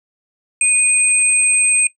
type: tone pair together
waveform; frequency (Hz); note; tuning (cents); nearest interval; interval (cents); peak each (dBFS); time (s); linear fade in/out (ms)
sine; 2473 / 8318; D#7 / C9; -11 / -11; octave + major sixth; 2100; -16 / -12; 0.61-1.87; 2
effects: noise-tail reverb RT60 0.1 s tail -18 dB re dry